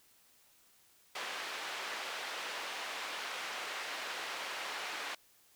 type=band-pass noise; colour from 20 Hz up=white; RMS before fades=-41 dBFS; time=1.15-5.15 s; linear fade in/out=5 ms; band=520 to 2900 Hz; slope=12 dB/octave; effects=white hiss -66 dBFS RMS until 5.55 s

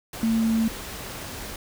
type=tone in noise; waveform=sine; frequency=224.8 Hz; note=A3; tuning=37 cents sharp; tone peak=-19 dBFS; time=0.23-0.68 s; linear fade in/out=2 ms; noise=pink; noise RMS=-36 dBFS; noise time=0.13-1.56 s; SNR=+14 dB; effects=none

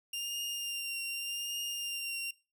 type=tone with vibrato; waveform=sawtooth; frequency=2794 Hz; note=F7; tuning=in tune; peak=-32 dBFS; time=0.13-2.31 s; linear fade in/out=5 ms; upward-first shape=triangle; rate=0.85 Hz; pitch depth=26 cents each way; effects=noise-tail reverb RT60 0.3 s tail -20 dB re dry

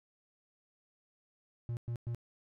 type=tone bursts; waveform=triangle; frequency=118.3 Hz; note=A#2; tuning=26 cents sharp; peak=-32 dBFS; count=3; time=1.69-2.147 s; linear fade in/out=0 ms; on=79 ms; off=110 ms; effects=none

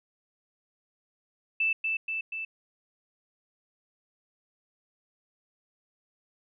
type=tone with echo; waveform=sine; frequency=2644 Hz; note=E7; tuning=5 cents sharp; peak=-23 dBFS; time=1.6-1.73 s; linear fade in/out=5 ms; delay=240 ms; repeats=3; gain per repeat=-3 dB; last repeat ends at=2.45 s; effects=none

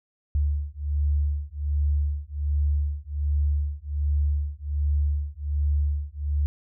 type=beating tone pair; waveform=sine; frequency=72.3 / 73.6 Hz; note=D2 / D2; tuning=-27 / +4 cents; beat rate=1.3 Hz; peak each=-25 / -25 dBFS; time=0.35-6.46 s; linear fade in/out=0 ms; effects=none

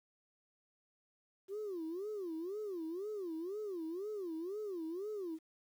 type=tone with vibrato; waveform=sine; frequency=370 Hz; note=F#4; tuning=in tune; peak=-37 dBFS; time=1.48-5.39 s; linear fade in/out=50 ms; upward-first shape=sine; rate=2 Hz; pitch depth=260 cents each way; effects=tanh soft clip ceiling -36 dBFS + 11-bit

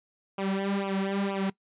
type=tone with flanger; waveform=sawtooth; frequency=196 Hz; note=G3; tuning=in tune; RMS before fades=-29 dBFS; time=0.38-1.5 s; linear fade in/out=5 ms; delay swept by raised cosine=0.53 to 4.33 ms; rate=2.1 Hz; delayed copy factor=-0.95; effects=noise-tail reverb RT60 0.1 s tail -21 dB re dry + resampled to 8000 Hz

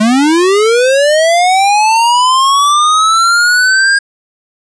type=linear sweep; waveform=square; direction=up; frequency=207.7 to 1626 Hz; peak=-7 dBFS; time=0-3.99 s; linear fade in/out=10 ms; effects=resampled to 22050 Hz + 7-bit

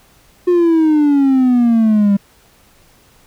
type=exponential sweep; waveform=triangle; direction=down; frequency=360 to 197.3 Hz; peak=-6 dBFS; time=0.47-2.17 s; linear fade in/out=10 ms; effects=tanh soft clip ceiling -2 dBFS + pink hiss -50 dBFS RMS until 3.26 s

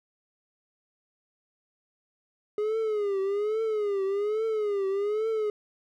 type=tone with vibrato; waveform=triangle; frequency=415.3 Hz; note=G#4; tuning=in tune; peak=-23 dBFS; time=2.58-5.5 s; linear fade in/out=2 ms; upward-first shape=triangle; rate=1.2 Hz; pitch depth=140 cents each way; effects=none

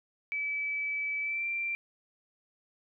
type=tone with pitch glide; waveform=sine; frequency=2300 to 2359 Hz; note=D7 to D7; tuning=-37 to +7 cents; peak=-30 dBFS; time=0.32-1.75 s; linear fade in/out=0 ms; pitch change=+44 cents; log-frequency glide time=1.21-1.46 s; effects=none

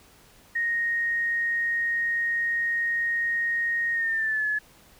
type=tone with pitch glide; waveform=sine; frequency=1864.7 to 1709.9 Hz; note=A#6 to A6; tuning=0 to -50 cents; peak=-23 dBFS; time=0.55-4.59 s; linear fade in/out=10 ms; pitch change=-150 cents; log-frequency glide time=3.93-4.47 s; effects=pink hiss -55 dBFS RMS until 4.99 s

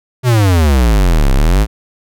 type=exponential two-way sweep; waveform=square; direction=down then up; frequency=130.8 to 31.88 to 58 Hz; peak=-8 dBFS; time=0.23-1.67 s; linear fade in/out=50 ms; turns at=1.33 s; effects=none

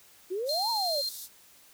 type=exponential two-way sweep; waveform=sine; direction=up then down; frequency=349.2 to 956 to 539 Hz; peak=-29 dBFS; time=0.3-1.02 s; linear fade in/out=20 ms; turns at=0.7 s
type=band-pass noise; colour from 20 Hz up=white; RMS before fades=-42 dBFS; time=0.45-1.29 s; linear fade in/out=50 ms; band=3500 to 16000 Hz; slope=96 dB/octave
type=tone; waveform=sine; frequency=4186 Hz; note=C8; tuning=in tune; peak=-29 dBFS; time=0.49-1.09 s; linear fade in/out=2 ms
effects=white hiss -57 dBFS RMS until 1.73 s

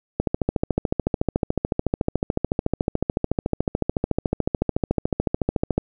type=click train; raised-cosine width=2 ms; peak=-6 dBFS; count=78; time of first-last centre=0.2-5.78 s; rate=13.8 Hz; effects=none

